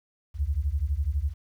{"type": "beating tone pair", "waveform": "sine", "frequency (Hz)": [66, 78], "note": ["C2", "D#2"], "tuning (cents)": [16, 5], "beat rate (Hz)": 12, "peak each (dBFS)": -27, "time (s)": [0.34, 1.34], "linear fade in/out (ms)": 50, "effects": ["10-bit"]}